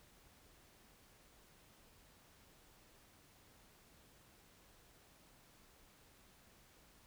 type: silence
effects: pink hiss -66 dBFS RMS until 7.06 s